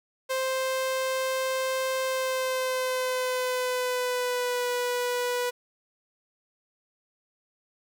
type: tone with pitch glide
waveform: sawtooth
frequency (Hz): 523.3 to 491.1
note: C5 to B4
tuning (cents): 0 to -10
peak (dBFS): -22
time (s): 0.29-5.51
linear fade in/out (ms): 20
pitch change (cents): -110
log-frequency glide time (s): 2.04-4.68
effects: none